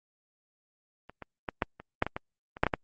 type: clicks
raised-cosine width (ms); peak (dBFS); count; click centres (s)
0.5; -30 / -25 / -17 / -10 / -28 / -8 / -16 / -18 / -27 / -6 / -10 / -11; 12; 1.096 / 1.223 / 1.488 / 1.622 / 1.8 / 2.024 / 2.066 / 2.165 / 2.569 / 2.635 / 2.667 / 2.738
effects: Opus 32 kbps